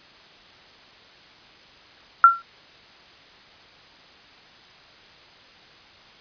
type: tone with exponential decay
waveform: sine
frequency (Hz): 1364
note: F6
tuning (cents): -41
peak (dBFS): -4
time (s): 2.24-2.42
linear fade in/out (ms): 1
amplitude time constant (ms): 39
effects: white hiss -49 dBFS RMS until 6.2 s + resampled to 11025 Hz